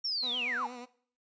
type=linear sweep; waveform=sine; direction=down; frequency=5600 to 757 Hz; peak=-30 dBFS; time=0.04-0.67 s; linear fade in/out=10 ms
type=tone with vibrato; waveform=15% pulse; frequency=245.8 Hz; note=B3; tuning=8 cents flat; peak=-36 dBFS; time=0.22-0.86 s; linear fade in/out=20 ms; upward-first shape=triangle; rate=8.3 Hz; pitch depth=57 cents each way
effects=noise-tail reverb RT60 0.5 s tail -18 dB re dry + resampled to 16000 Hz